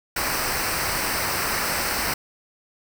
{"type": "noise with comb filter", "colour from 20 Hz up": "pink", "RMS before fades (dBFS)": -25, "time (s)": [0.16, 2.14], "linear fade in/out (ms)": 5, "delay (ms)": 0.29, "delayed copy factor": -0.65, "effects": []}